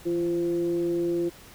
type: tone with frequency modulation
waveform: sine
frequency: 343.8 Hz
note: F4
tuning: 27 cents flat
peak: -23 dBFS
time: 0.05-1.3 s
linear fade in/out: 20 ms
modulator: 176 Hz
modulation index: 0.43
effects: pink hiss -49 dBFS RMS until 1.54 s